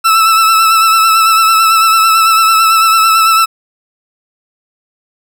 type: tone with vibrato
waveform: 40% pulse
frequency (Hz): 1320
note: E6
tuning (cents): +2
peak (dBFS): -5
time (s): 0.04-3.46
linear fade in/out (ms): 20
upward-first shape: sine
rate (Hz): 9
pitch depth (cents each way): 30
effects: none